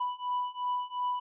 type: beating tone pair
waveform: triangle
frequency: 987.8 / 990.6 Hz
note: B5 / B5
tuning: 0 / +5 cents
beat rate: 2.8 Hz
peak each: -32 / -31 dBFS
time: 0-1.2 s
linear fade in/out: 10 ms
effects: resampled to 8000 Hz